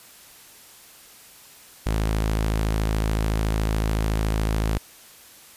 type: tone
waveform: sawtooth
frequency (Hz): 53.8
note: A1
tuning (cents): -38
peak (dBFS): -17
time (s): 1.86-4.78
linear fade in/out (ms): 5
effects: white hiss -48 dBFS RMS until 5.56 s + resampled to 32000 Hz